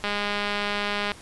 click train, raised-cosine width 0.3 ms, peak -11 dBFS, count 222, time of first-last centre 0.04-1.118 s, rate 205 Hz, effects pink hiss -46 dBFS RMS until 1.21 s + resampled to 24000 Hz

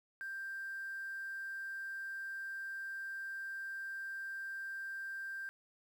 sine tone with quantisation, 1580 Hz, G6, 13 cents sharp, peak -40 dBFS, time 0.21-5.49 s, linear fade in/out 0 ms, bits 10, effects none

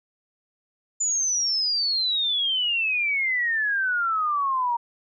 sine exponential sweep, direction down, 7090 to 932.3 Hz, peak -21 dBFS, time 1-4.77 s, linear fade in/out 10 ms, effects none

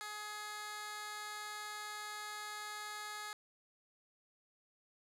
15% pulse tone with high-pass filter, 420.7 Hz, G#4, 22 cents sharp, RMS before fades -45 dBFS, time 0.01-3.33 s, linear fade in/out 0 ms, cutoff 1200 Hz, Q 0.69, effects low-pass 12000 Hz 12 dB/octave

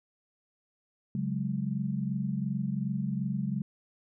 sine chord, C# suspended fourth, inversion none, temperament equal, 138.59 / 185 / 207.7 Hz, C#3 / F#3 / G#3, 0 / 0 / 0 cents, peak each -33 dBFS, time 1.15-3.62 s, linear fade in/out 2 ms, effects none

